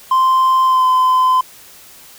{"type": "tone with pitch glide", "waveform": "triangle", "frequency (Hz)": [1042, 1024.1], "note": ["C6", "C6"], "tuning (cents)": [-7, -37], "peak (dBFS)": -7, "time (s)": [0.11, 1.41], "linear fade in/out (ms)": 5, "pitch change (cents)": -30, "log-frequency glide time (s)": [0.64, 0.86], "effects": ["tanh soft clip ceiling -3 dBFS", "white hiss -41 dBFS RMS until 2.18 s"]}